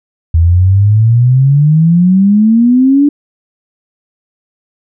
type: exponential sweep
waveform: sine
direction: up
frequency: 80.4 to 293.7 Hz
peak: -4 dBFS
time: 0.34-3.09 s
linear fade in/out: 5 ms
effects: none